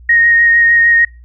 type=tone with vibrato; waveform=sine; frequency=1864.7 Hz; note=A#6; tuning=in tune; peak=-6 dBFS; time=0.09-1.05 s; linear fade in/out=5 ms; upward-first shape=sine; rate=6.6 Hz; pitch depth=14 cents each way; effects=noise-tail reverb RT60 0.3 s tail -26 dB re dry + added 60 Hz sine -35 dBFS peak until 1.24 s